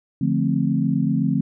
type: chord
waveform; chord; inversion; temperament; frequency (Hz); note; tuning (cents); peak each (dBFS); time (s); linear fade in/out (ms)
sine; D minor seventh; none; equal with one note detuned; 146.83 / 174.61 / 220 / 262.7; D3 / F3 / A3 / C4; 0 / 0 / 0 / +7; -23; 0.21-1.41; 5
effects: none